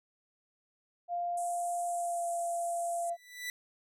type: tone with pitch glide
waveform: sine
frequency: 698.5 to 687.7 Hz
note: F5 to F5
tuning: 0 to -27 cents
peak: -31 dBFS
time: 1.08-3.17 s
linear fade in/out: 50 ms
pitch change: -27 cents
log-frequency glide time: 1.86-2.29 s
type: band-pass noise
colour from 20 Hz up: pink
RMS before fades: -47 dBFS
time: 1.37-3.1 s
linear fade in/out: 5 ms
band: 7600 to 10000 Hz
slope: 48 dB/octave
type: tone with exponential growth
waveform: sawtooth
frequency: 1975.5 Hz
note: B6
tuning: in tune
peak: -30 dBFS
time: 3.04-3.5 s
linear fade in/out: 1 ms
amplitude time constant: 100 ms
effects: none